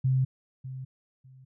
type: tone with echo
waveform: sine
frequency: 130.81 Hz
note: C3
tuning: in tune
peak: -21 dBFS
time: 0.04-0.25 s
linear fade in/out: 10 ms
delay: 600 ms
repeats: 2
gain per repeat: -14 dB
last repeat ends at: 1.45 s
effects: none